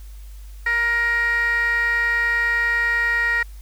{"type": "tone with band-pass filter", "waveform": "15% pulse", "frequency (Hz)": 470, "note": "A#4", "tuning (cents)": 14, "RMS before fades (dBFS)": -20, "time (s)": [0.66, 3.43], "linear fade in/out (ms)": 5, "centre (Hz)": 1900, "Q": 6.3, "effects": ["added 50 Hz sine -35 dBFS peak until 3.61 s", "white hiss -53 dBFS RMS until 3.61 s"]}